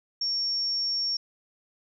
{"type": "tone", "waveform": "sine", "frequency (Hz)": 5500, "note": "F8", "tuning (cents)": -27, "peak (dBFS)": -25, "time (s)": [0.21, 1.17], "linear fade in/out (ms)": 5, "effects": []}